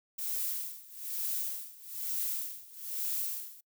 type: noise with tremolo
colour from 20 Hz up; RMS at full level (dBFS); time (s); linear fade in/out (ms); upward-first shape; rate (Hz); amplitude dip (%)
violet; -33; 0.18-3.61; 10; sine; 1.1; 90
effects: noise-tail reverb RT60 0.1 s tail -26 dB re dry